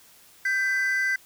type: tone pair together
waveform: triangle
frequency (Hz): 1568 / 2002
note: G6 / B6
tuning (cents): 0 / +23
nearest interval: major third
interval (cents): 423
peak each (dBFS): -22 / -23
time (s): 0.45-1.16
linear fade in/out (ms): 5
effects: tanh soft clip ceiling -14 dBFS + white hiss -54 dBFS RMS until 1.25 s